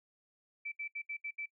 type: tone bursts at uneven times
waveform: sine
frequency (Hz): 2320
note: D7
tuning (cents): -22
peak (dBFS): -37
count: 6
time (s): 0.65-0.72 / 0.79-0.88 / 0.95-1.02 / 1.09-1.17 / 1.24-1.31 / 1.38-1.46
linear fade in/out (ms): 10
effects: noise-tail reverb RT60 0.1 s tail -23 dB re dry